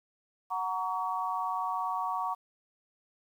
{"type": "chord", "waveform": "sine", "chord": "F# major", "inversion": "none", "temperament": "equal with one note detuned", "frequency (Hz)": [740, 932.3, 1129.4], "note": ["F#5", "A#5", "C#6"], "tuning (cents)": [0, 0, 32], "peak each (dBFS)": [-35, -34, -33], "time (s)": [0.5, 2.35], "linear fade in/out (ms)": 20, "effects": ["10-bit"]}